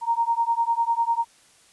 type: beating tone pair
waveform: sine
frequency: 924 / 934 Hz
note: A#5 / A#5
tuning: -16 / +3 cents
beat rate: 10 Hz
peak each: -23 dBFS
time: 0.01-1.25 s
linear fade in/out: 50 ms
effects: white hiss -56 dBFS RMS until 1.72 s + resampled to 24000 Hz